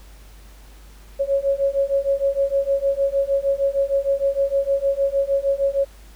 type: beating tone pair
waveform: sine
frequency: 549 / 555.5 Hz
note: C#5 / C#5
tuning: -17 / +4 cents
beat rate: 6.5 Hz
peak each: -21 / -20 dBFS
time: 1.19-5.85 s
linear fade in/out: 20 ms
effects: added 50 Hz sine -42 dBFS peak until 6.15 s + pink hiss -51 dBFS RMS until 6.15 s

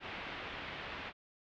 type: low-pass noise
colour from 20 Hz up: white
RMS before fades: -44 dBFS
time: 0-1.13 s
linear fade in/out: 50 ms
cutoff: 3100 Hz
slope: 24 dB/octave
effects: low-pass 5000 Hz 12 dB/octave

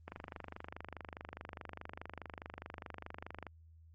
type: click train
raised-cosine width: 0.5 ms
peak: -29 dBFS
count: 85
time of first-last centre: 0.08-3.467 s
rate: 24.8 Hz
effects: added 81 Hz sine -57 dBFS peak until 3.94 s + Opus 24 kbps

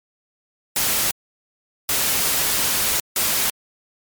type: noise bursts at uneven times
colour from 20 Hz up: white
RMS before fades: -20 dBFS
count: 3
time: 0.76-1.11 / 1.89-3 / 3.16-3.5 s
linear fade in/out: 2 ms
effects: MP3 96 kbps

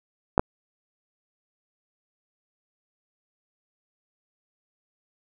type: clicks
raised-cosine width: 1 ms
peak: -4 dBFS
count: 2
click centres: 0.379 / 0.395 s
effects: none

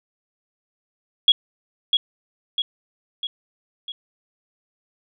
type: tone with echo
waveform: sine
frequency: 3322 Hz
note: G#7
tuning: in tune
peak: -9 dBFS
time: 1.28-1.32 s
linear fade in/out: 2 ms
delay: 650 ms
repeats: 4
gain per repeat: -5 dB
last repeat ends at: 3.92 s
effects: none

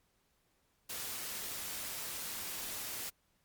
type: noise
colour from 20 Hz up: white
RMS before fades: -41 dBFS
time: 0.89-3.1 s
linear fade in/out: 10 ms
effects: pink hiss -75 dBFS RMS until 3.44 s + MP3 96 kbps

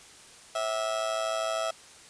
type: tone with amplitude modulation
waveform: 30% pulse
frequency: 654 Hz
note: E5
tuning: 14 cents flat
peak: -22 dBFS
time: 0.55-1.71 s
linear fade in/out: 5 ms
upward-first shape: sine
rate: 113 Hz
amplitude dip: 70%
effects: white hiss -51 dBFS RMS until 2.09 s + resampled to 22050 Hz

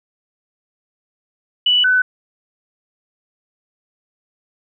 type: tone pair in turn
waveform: sine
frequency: 2960 / 1504.1 Hz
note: F#7 / F#6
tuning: 0 / +28 cents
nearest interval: octave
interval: 1172 cents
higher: first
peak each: -11 dBFS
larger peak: neither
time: 1.66-1.84 / 1.84-2.02 s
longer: neither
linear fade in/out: 5 ms
effects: none

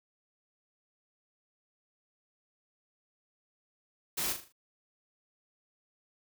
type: noise with echo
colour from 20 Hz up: white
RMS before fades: -33 dBFS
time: 4.17-4.33 s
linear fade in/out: 10 ms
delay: 39 ms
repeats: 5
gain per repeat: -7 dB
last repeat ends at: 4.525 s
effects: none

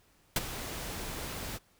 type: noise with ADSR envelope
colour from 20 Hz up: pink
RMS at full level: -24 dBFS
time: 0.36-1.59 s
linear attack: 3 ms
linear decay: 29 ms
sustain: -15 dB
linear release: 34 ms
effects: pink hiss -66 dBFS RMS until 1.79 s

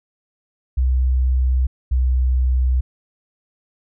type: tone pair in turn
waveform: sine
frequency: 64 / 63.59 Hz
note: C2 / C2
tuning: -38 / -49 cents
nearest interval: unison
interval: 11 cents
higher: first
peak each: -13 dBFS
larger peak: neither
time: 0.77-1.67 / 1.91-2.81 s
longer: neither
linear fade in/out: 10 ms
effects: tanh soft clip ceiling -9 dBFS

